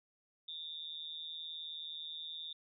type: tone with amplitude modulation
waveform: sine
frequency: 3610 Hz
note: A7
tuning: 44 cents sharp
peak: -38 dBFS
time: 0.48-2.53 s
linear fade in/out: 5 ms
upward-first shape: sine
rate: 159 Hz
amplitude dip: 95%
effects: none